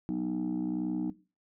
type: chord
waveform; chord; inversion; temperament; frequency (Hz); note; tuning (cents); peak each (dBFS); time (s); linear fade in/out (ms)
sine; B major; second; just; 185.21 / 246.9 / 308.7; F#3 / B3 / D#4; +2 / 0 / -14; -32 / -33 / -31; 0.09-1.1; 0
effects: noise-tail reverb RT60 0.3 s tail -17 dB re dry + tanh soft clip ceiling -25 dBFS